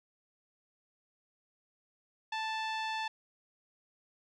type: tone with low-pass filter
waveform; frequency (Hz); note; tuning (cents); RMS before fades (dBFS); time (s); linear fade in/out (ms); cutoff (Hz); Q
sawtooth; 880; A5; 0; -36; 2.32-3.08; 5; 3800; 1.5
effects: none